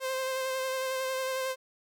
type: tone with vibrato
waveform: sawtooth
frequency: 523.3 Hz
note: C5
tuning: in tune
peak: -26 dBFS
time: 0-1.56 s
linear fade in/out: 50 ms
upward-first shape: sine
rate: 11 Hz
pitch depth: 18 cents each way
effects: none